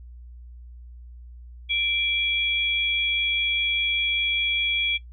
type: tone pair together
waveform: sine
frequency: 2349 / 3328 Hz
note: D7 / G#7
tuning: 0 / +3 cents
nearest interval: tritone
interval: 603 cents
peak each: -25 / -24 dBFS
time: 1.69-4.98 s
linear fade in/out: 20 ms
effects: noise-tail reverb RT60 0.1 s tail -18 dB re dry + added 60 Hz sine -40 dBFS peak until 5.12 s